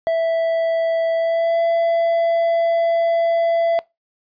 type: tone with pitch glide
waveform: triangle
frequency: 659.3 to 670.8 Hz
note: E5 to E5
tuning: 0 to +30 cents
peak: -13 dBFS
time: 0.07-3.79 s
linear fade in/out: 0 ms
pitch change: +30 cents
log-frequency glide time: 1.15-1.61 s
effects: noise-tail reverb RT60 0.2 s tail -21 dB re dry + resampled to 11025 Hz